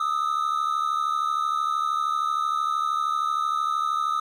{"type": "tone pair together", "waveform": "triangle", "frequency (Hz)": [1225, 1298], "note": ["D#6", "E6"], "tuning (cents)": [-27, -27], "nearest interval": "minor second", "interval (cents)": 100, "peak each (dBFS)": [-23, -24], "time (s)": [0, 4.2], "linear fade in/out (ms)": 5, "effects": []}